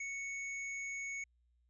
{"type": "tone", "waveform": "square", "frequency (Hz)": 2217, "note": "C#7", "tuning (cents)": 0, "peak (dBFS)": -40, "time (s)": [0, 1.24], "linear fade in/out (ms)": 5, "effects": ["added 60 Hz sine -70 dBFS peak until 1.69 s", "resampled to 22050 Hz"]}